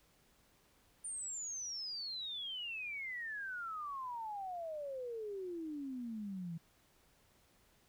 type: exponential sweep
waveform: sine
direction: down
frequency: 9170 to 161.4 Hz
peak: -40 dBFS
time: 1.04-6.58 s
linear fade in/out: 10 ms
effects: pink hiss -70 dBFS RMS until 7.88 s